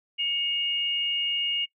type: tone pair together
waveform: sine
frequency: 2229 / 2848 Hz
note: C#7 / F7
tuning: +9 / +33 cents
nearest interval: major third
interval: 424 cents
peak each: -35 / -25 dBFS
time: 0.18-1.66 s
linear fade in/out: 20 ms
effects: noise-tail reverb RT60 0.1 s tail -17 dB re dry